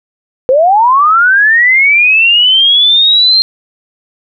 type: linear sweep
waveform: sine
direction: up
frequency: 493.9 to 4202 Hz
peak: -4 dBFS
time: 0.49-3.42 s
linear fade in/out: 0 ms
effects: none